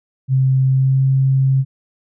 sine tone with pitch glide, 132.1 to 133.87 Hz, C3 to C3, +17 to +40 cents, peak -11 dBFS, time 0.28-1.65 s, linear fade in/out 50 ms, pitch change +23 cents, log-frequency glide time 0.68-1.03 s, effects none

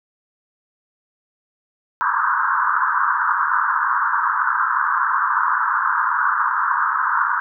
pink band-pass noise, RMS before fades -19 dBFS, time 2.01-7.4 s, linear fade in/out 0 ms, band 950 to 1600 Hz, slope 96 dB/octave, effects none

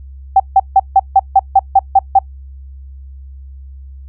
sine tone bursts, 776 Hz, G5, 18 cents flat, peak -3 dBFS, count 10, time 0.36-2.19 s, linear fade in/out 5 ms, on 39 ms, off 160 ms, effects noise-tail reverb RT60 0.1 s tail -25 dB re dry + added 67 Hz sine -30 dBFS peak until 4.08 s

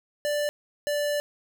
square tone pair in turn, 588 / 585.5 Hz, D5 / D5, +2 / -5 cents, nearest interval unison, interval 7 cents, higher first, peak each -25 dBFS, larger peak neither, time 0.25-0.49 / 0.87-1.2 s, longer second, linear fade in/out 0 ms, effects none

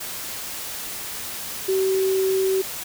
sine tone in noise, 381.5 Hz, G4, 47 cents flat, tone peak -18 dBFS, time 1.68-2.62 s, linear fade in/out 10 ms, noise white, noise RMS -32 dBFS, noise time 0-2.84 s, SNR +11 dB, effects none

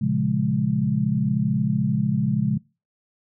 sine chord, Bb minor seventh, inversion none, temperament equal with one note detuned, 117.96 / 138.59 / 174.61 / 207.7 Hz, Bb2 / Db3 / F3 / Ab3, +21 / 0 / 0 / 0 cents, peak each -28 / -23 / -26 / -23 dBFS, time 0.01-2.58 s, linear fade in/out 10 ms, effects noise-tail reverb RT60 0.3 s tail -23 dB re dry

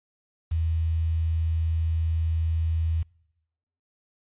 sine tone with quantisation, 81.3 Hz, E2, 23 cents flat, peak -22 dBFS, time 0.51-3.03 s, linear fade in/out 10 ms, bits 8, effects noise-tail reverb RT60 0.9 s tail -26 dB re dry + resampled to 8000 Hz

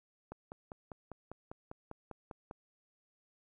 click train, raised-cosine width 1 ms, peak -30 dBFS, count 12, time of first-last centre 0.32-2.511 s, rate 5.02 Hz, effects 12-bit

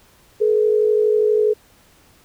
sine tone pair together, 426.7 / 479 Hz, G#4 / A#4, +47 / +47 cents, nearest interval major second, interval 200 cents, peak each -14 / -20 dBFS, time 0.4-1.54 s, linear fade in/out 20 ms, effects pink hiss -53 dBFS RMS until 2.24 s

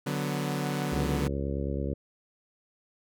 sawtooth chord, B minor, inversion first, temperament equal, 146.83 / 185 / 246.9 Hz, D3 / F#3 / B3, 0 / 0 / 0 cents, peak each -27 / -30 / -31 dBFS, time 0.06-1.28 s, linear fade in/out 10 ms
harmonic tone, 69.3 Hz, C#2, in tune, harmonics 1 / 2 / 3 / 4 / 5 / 6 / 7 / 8, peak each -32 / -35 / -37 / -38 / -39 / -40 / -40 / -41 dBFS, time 0.92-1.94 s, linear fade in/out 5 ms
effects none

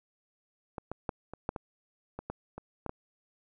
clicks, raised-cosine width 1 ms, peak -23 / -22 / -17 / -27 / -16 / -22 / -24 / -21 / -27 / -21 / -21 dBFS, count 11, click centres 0.782 / 0.916 / 1.092 / 1.336 / 1.491 / 1.562 / 2.19 / 2.3 / 2.58 / 2.863 / 2.894 s, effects none

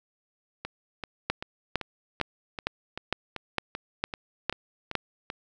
two click trains, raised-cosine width 0.3 ms, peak -18 / -9 dBFS, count 13 / 9, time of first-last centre 0.65-5.301 / 1.3-4.953 s, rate 2.58 / 2.19 Hz, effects none

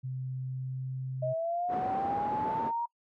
sine tone with pitch glide, 129.7 to 130.6 Hz, C3 to C3, -15 to -3 cents, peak -33 dBFS, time 0.03-1.34 s, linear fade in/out 20 ms, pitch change +12 cents, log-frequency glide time 0.43-0.93 s
sine linear sweep, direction up, 623 to 949 Hz, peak -29 dBFS, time 1.22-2.86 s, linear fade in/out 10 ms
pink band-pass noise, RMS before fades -38 dBFS, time 1.68-2.72 s, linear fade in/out 50 ms, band 180 to 890 Hz, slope 12 dB/octave
effects noise-tail reverb RT60 0.1 s tail -25 dB re dry

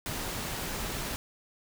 pink noise, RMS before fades -35 dBFS, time 0.06-1.16 s, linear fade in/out 0 ms, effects none

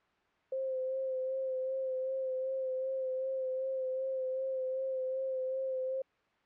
sine tone with vibrato, 523.3 Hz, C5, in tune, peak -32 dBFS, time 0.52-6.02 s, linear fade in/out 5 ms, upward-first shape sine, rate 2.6 Hz, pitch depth 24 cents each way, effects white hiss -70 dBFS RMS until 6.45 s + low-pass 2000 Hz 12 dB/octave

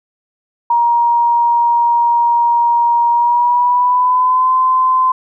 sine tone with pitch glide, 944 to 1029.4 Hz, A#5 to C6, +22 to -29 cents, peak -9 dBFS, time 0.7-5.12 s, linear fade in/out 5 ms, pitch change +149 cents, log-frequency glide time 3.11-4.53 s, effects none

